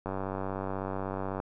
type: click train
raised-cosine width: 1 ms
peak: -20 dBFS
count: 130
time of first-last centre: 0.06-1.401 s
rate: 96.2 Hz
effects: none